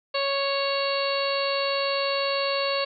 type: harmonic tone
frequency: 554 Hz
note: C#5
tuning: 1 cent flat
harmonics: 1 / 2 / 3 / 4 / 5 / 6 / 7 / 8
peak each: -26 / -30 / -37 / -36 / -32 / -41 / -35 / -31 dBFS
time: 0.14-2.85 s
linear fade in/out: 10 ms
effects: none